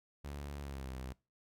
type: tone with pitch glide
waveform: sawtooth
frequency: 71.5 to 64.81 Hz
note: D2 to C2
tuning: -46 to -16 cents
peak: -38 dBFS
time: 0.24-1.13 s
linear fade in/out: 10 ms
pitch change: -170 cents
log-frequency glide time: 0.61-0.91 s
effects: noise-tail reverb RT60 0.3 s tail -23 dB re dry